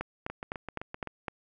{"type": "two click trains", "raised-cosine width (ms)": 0.5, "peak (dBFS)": [-22, -18], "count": [7, 6], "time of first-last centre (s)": [[0.3, 1.073], [0.01, 1.282]], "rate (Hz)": [7.76, 3.93], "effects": []}